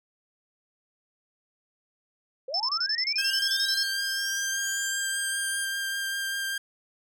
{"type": "linear sweep", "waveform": "sine", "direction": "up", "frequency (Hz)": [490.4, 9510], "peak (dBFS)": -32, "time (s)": [2.48, 5.65], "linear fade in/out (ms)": 5}
{"type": "tone bursts", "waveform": "sine", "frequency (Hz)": 5274, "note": "E8", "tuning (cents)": 0, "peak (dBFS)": -24, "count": 15, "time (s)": [2.54, 3.831], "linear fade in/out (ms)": 2, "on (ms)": 59, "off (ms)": 29}
{"type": "tone with vibrato", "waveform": "sawtooth", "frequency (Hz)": 1593, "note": "G6", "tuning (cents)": 27, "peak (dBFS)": -25, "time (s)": [3.18, 6.58], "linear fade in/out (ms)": 5, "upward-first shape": "triangle", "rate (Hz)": 5.1, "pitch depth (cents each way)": 13}
{"effects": []}